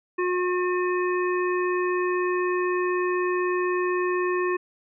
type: harmonic tone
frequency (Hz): 360.8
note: F#4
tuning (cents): -44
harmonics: 1 / 3 / 5 / 7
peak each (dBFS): -23 / -29 / -32 / -36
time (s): 0.18-4.57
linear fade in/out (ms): 10
effects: none